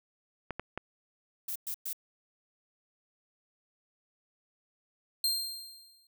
clicks, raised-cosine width 0.5 ms, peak -20 dBFS, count 3, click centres 0.507 / 0.596 / 0.776 s
violet noise bursts, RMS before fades -36 dBFS, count 3, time 1.48-1.931 s, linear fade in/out 5 ms, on 77 ms, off 110 ms
sawtooth tone with exponential decay, 4186 Hz, C8, in tune, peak -22 dBFS, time 5.24-6.07 s, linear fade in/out 2 ms, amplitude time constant 180 ms
effects none

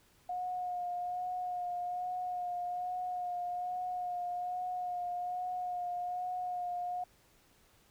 sine tone with vibrato, 719 Hz, F#5, 50 cents flat, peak -34 dBFS, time 0.29-7.04 s, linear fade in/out 5 ms, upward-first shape sine, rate 1.2 Hz, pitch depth 21 cents each way, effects pink hiss -66 dBFS RMS until 7.9 s

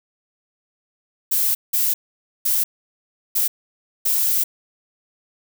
violet noise bursts at uneven times, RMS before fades -19 dBFS, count 5, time 1.31-1.55 / 1.73-1.94 / 2.45-2.64 / 3.35-3.48 / 4.05-4.44 s, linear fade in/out 10 ms, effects none

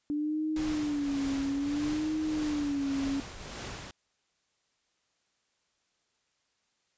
sine tone with vibrato, 292.2 Hz, D4, 9 cents flat, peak -28 dBFS, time 0.1-3.2 s, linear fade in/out 0 ms, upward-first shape sine, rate 0.6 Hz, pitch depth 110 cents each way
pink noise with tremolo, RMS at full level -39 dBFS, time 0.56-3.91 s, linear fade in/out 2 ms, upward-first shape triangle, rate 1.7 Hz, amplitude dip 55%
effects white hiss -75 dBFS RMS until 6.97 s + resampled to 16000 Hz

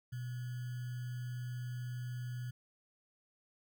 sine tone with sample-and-hold, 123.47 Hz, B2, in tune, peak -38 dBFS, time 0.12-2.51 s, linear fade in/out 10 ms, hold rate 1575 Hz, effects none

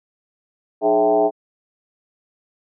sine tone with frequency modulation, 539 Hz, C#5, 49 cents flat, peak -12 dBFS, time 0.81-1.31 s, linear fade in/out 50 ms, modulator 118 Hz, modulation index 2.1, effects high-pass 300 Hz 12 dB/octave

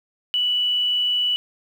sine tone, 2958 Hz, F#7, 1 cent flat, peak -18 dBFS, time 0.34-1.36 s, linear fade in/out 0 ms, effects 8-bit

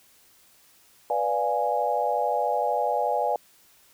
sine chord, B diminished seventh, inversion none, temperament equal, 493.9 / 587.3 / 698.5 / 830.6 Hz, B4 / D5 / F5 / Ab5, 0 / 0 / 0 / 0 cents, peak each -29 / -28 / -28 / -26 dBFS, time 1.1-3.36 s, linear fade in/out 2 ms, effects white hiss -58 dBFS RMS until 3.93 s

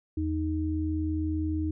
sine tone pair together, 82.46 / 311.1 Hz, E2 / D#4, +1 / 0 cents, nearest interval octave + major seventh, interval 2299 cents, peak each -29 / -29 dBFS, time 0.17-1.71 s, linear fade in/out 5 ms, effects none

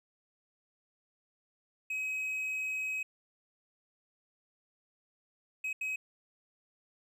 triangle tone bursts at uneven times, 2541 Hz, D#7, 36 cents sharp, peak -31 dBFS, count 3, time 1.9-3.03 / 5.64-5.73 / 5.81-5.96 s, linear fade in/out 5 ms, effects none

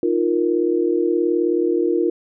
sine chord, Eb suspended second, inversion none, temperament just, 311.1 / 350 / 466.7 Hz, Eb4 / F4 / Bb4, 0 / +4 / +2 cents, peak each -22 / -18 / -22 dBFS, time 0.03-2.1 s, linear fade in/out 2 ms, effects none

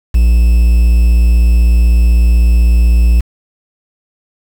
triangle tone with quantisation, 58 Hz, A#1, 8 cents flat, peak -3 dBFS, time 0.14-3.21 s, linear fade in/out 10 ms, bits 5, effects none

